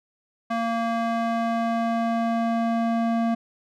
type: tone with band-pass filter sweep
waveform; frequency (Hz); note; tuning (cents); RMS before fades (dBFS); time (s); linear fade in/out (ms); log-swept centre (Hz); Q
square; 230; A#3; -23; -24; 0.5-3.35; 10; 930 to 480; 1
effects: none

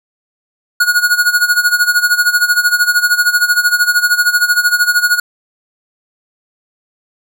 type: tone with tremolo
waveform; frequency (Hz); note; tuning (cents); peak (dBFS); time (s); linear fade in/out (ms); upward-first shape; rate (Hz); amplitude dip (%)
square; 1448; F#6; -38; -7; 0.8-5.2; 5; sine; 13; 80
effects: none

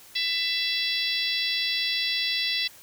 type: harmonic tone with a mistuned harmonic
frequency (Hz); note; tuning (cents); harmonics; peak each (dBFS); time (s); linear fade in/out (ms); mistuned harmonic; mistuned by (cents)
665; E5; +15; 3 / 4 / 5 / 6 / 7 / 8; -32 / -32 / -29 / -30 / -32 / -35; 0.15-2.68; 10; 5; +28
effects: white hiss -50 dBFS RMS until 2.82 s

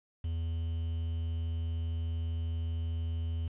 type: tone with quantisation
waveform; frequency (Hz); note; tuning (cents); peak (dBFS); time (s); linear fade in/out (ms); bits
triangle; 82.41; E2; 0; -29; 0.24-3.48; 5; 9
effects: resampled to 8000 Hz

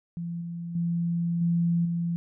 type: tone with level steps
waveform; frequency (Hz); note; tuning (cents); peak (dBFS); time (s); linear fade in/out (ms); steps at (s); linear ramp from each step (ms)
sine; 170.3; F3; -43; -30 / -32 / -24 / -21 / -25; 0.17-2.16; 0; 0.41 / 0.75 / 1.41 / 1.85; 5
effects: none

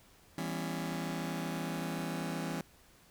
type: chord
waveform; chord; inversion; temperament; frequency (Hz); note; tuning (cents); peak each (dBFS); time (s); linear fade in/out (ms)
sawtooth; C# half-diminished seventh; first; just; 166.31 / 199.57 / 249.5 / 277.2; E3 / G3 / B3 / C#4; +16 / +31 / +18 / 0; -34 / -38 / -38 / -38; 0.38-2.61; 2
effects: pink hiss -62 dBFS RMS until 3.1 s

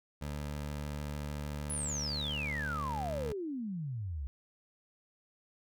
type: tone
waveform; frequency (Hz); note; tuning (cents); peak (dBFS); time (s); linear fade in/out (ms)
20% pulse; 73.42; D2; 0; -32; 0.21-3.33; 10
type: exponential sweep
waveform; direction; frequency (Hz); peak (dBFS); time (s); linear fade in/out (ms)
sine; down; 10620 to 63.7; -35; 1.7-4.27; 0
effects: none

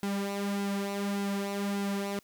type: tone with flanger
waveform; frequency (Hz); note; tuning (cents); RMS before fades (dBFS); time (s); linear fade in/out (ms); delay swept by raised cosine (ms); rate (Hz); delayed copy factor
sawtooth; 200; G3; +35; -32; 0.03-2.19; 0; 1.7 to 4.4; 1.7; -0.6
effects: white hiss -64 dBFS RMS until 2.23 s

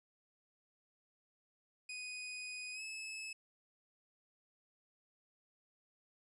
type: tone with pitch glide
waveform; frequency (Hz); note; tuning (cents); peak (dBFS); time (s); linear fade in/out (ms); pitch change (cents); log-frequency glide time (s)
sawtooth; 2489 to 2598; D#7 to E7; 0 to -26; -40; 1.89-3.33; 5; +74; 2.73-2.82
effects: resampled to 24000 Hz

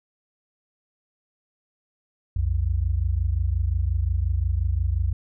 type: tone pair together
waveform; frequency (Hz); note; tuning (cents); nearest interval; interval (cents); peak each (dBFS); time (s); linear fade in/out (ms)
sine; 61.65 / 87.31; B1 / F2; -2 / 0; tritone; 602; -23; 2.36-5.13; 5
effects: none

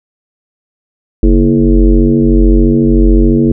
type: tone with frequency modulation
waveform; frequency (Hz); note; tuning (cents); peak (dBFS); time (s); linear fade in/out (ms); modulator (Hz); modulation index
sine; 141.5; C#3; +36; -4; 1.23-3.52; 2; 93.8; 2.6
effects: none

